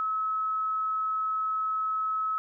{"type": "tone", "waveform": "sine", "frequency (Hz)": 1290, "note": "E6", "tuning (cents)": -38, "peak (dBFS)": -26, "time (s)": [0, 2.38], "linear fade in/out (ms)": 0, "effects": []}